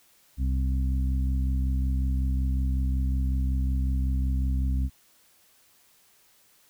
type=harmonic tone; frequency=65.41 Hz; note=C2; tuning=in tune; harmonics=1 / 2 / 3 / 4; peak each=-23 / -34 / -38 / -37 dBFS; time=0.37-4.9 s; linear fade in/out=50 ms; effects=white hiss -61 dBFS RMS until 6.69 s